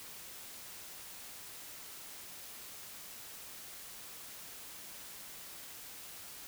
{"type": "silence", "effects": ["white hiss -49 dBFS RMS until 6.47 s"]}